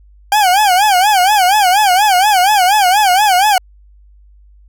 40% pulse tone with vibrato, 784 Hz, G5, in tune, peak -7 dBFS, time 0.32-3.58 s, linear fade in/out 2 ms, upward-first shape sine, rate 4.2 Hz, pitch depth 160 cents each way, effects added 50 Hz sine -41 dBFS peak until 4.68 s

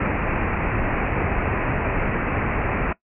pink low-pass noise, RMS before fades -23 dBFS, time 0-2.93 s, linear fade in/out 5 ms, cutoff 2600 Hz, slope 96 dB/octave, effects noise-tail reverb RT60 0.1 s tail -19 dB re dry

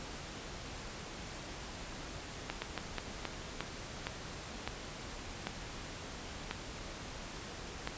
slowing click train, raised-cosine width 0.3 ms, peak -19 dBFS, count 11, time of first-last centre 2.5-7.874 s, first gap 120 ms, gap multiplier 1.31, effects pink hiss -45 dBFS RMS until 7.97 s + resampled to 16000 Hz

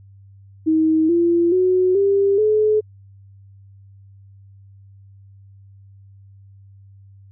sine tone with pitch steps, 316.9 / 341.6 / 368.3 / 397 / 427.9 Hz, D#4 / F4 / F#4 / G4 / A4, +32 / -38 / -8 / +22 / -48 cents, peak -13 dBFS, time 0.66-2.81 s, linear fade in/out 20 ms, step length 430 ms, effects added 98 Hz sine -43 dBFS peak until 7.31 s

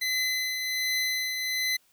25% pulse tone with tremolo, 2025 Hz, B6, 43 cents sharp, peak -21 dBFS, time 0.01-1.77 s, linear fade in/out 10 ms, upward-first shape triangle, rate 1.3 Hz, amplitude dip 45%, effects white hiss -65 dBFS RMS until 1.92 s

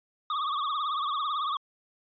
square tone with vibrato, 1174.7 Hz, D6, in tune, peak -28 dBFS, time 0.3-1.57 s, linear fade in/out 2 ms, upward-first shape triangle, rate 18 Hz, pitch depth 140 cents each way, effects resampled to 11025 Hz

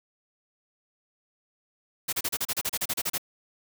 white noise bursts, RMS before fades -28 dBFS, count 14, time 2.08-3.181 s, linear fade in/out 10 ms, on 48 ms, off 33 ms, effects none

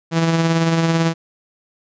sawtooth tone with tremolo, 164.81 Hz, E3, in tune, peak -9 dBFS, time 0.11-1.14 s, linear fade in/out 50 ms, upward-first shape sine, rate 18 Hz, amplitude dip 35%, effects resampled to 16000 Hz

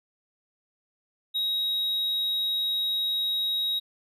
triangle tone, 3802 Hz, A#7, 33 cents sharp, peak -23 dBFS, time 1.34-3.8 s, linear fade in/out 20 ms, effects none

